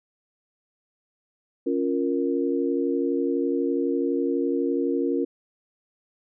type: chord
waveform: sine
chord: Bb minor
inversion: first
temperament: equal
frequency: 277.2 / 349.2 / 466.2 Hz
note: Db4 / F4 / Bb4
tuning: 0 / 0 / 0 cents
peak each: -25 / -26 / -27 dBFS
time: 1.66-5.25 s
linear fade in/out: 10 ms
effects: none

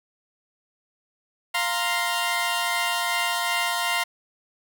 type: chord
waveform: 15% pulse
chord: F suspended fourth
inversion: none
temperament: equal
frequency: 698.5 / 932.3 / 1046.5 Hz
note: F5 / Bb5 / C6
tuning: 0 / 0 / 0 cents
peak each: -21 dBFS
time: 1.54-4.04 s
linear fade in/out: 10 ms
effects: none

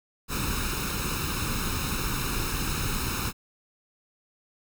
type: noise with comb filter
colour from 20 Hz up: pink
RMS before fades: -29 dBFS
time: 0.28-3.33 s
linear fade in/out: 50 ms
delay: 0.76 ms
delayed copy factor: +0.75
effects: none

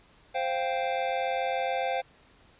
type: chord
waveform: square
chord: C suspended fourth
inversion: none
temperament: just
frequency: 523.3 / 697.7 / 784.9 Hz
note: C5 / F5 / G5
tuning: 0 / -2 / +2 cents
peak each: -32 dBFS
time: 0.34-2.02 s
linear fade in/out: 20 ms
effects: pink hiss -59 dBFS RMS until 2.59 s + resampled to 8000 Hz

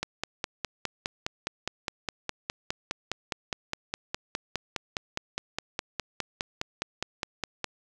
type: click train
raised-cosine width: 0.2 ms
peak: -12 dBFS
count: 38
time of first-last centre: 0.03-7.643 s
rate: 4.86 Hz
effects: none

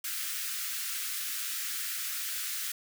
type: high-pass noise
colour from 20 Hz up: white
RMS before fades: -35 dBFS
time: 0.04-2.72 s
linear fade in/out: 5 ms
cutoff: 1300 Hz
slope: 48 dB/octave
effects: none

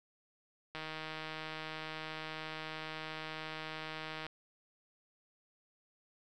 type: click train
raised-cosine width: 0.3 ms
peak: -26 dBFS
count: 553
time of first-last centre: 0.75-4.266 s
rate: 157 Hz
effects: none

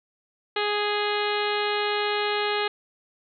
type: harmonic tone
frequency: 415.3 Hz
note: G#4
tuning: in tune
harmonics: 1 / 2 / 3 / 4 / 5 / 6 / 7 / 8 / 9 / 10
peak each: -27 / -30 / -32 / -33 / -34 / -35 / -35 / -36 / -37 / -37 dBFS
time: 0.56-2.68 s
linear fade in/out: 5 ms
effects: none

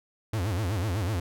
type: tone with vibrato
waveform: 45% pulse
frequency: 98 Hz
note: G2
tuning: in tune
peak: -26 dBFS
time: 0.33-1.2 s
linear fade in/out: 5 ms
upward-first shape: sine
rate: 8 Hz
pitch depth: 250 cents each way
effects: none

